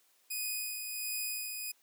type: tone with tremolo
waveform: 5% pulse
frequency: 2489 Hz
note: D#7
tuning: in tune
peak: -24 dBFS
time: 0.3-1.72 s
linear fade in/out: 10 ms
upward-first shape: sine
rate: 1.4 Hz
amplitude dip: 40%
effects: white hiss -69 dBFS RMS until 1.82 s + high-pass 300 Hz 12 dB/octave